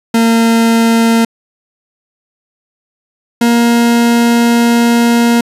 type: tone pair in turn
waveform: 40% pulse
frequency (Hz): 228.8 / 235.2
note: A#3 / A#3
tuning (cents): -32 / +16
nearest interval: unison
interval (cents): 48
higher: second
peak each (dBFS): -6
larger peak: neither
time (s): 0.14-1.25 / 3.41-5.41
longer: second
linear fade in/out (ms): 5
effects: resampled to 32000 Hz